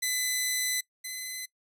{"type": "tone pair in turn", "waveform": "10% pulse", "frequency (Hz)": [2009, 2028], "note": ["B6", "B6"], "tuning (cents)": [29, 45], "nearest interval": "unison", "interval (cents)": 16, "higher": "second", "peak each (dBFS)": [-18, -26], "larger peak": "first", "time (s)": [[0.02, 0.81], [1.04, 1.46]], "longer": "first", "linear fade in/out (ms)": 10, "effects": ["noise-tail reverb RT60 0.1 s tail -21 dB re dry"]}